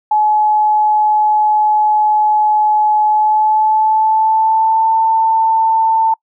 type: tone with pitch glide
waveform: sine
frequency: 851 to 892.3 Hz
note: G#5 to A5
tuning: +42 to +24 cents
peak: -9 dBFS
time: 0.11-6.14 s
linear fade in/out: 5 ms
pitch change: +82 cents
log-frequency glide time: 3.04-4.94 s
effects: noise-tail reverb RT60 0.1 s tail -26 dB re dry